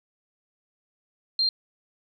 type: tone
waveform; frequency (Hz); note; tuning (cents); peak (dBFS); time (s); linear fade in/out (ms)
sine; 4186; C8; 0; -20; 1.39-1.49; 2
effects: none